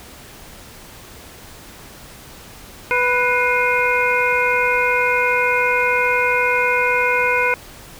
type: harmonic tone with a mistuned harmonic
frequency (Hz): 493.9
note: B4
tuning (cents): 0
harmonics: 1 / 2 / 3 / 4 / 5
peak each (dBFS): -21 / -21 / -21 / -21 / -21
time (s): 2.91-7.54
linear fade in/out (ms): 0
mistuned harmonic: 4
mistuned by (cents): +130
effects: pink hiss -40 dBFS RMS until 7.99 s